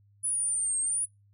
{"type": "linear two-way sweep", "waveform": "sine", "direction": "down then up", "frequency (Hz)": [9956, 8372, 9950], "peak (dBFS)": -26, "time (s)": [0.23, 1.06], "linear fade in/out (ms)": 20, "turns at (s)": 0.8, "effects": ["noise-tail reverb RT60 0.2 s tail -26 dB re dry", "added 101 Hz sine -59 dBFS peak until 1.33 s"]}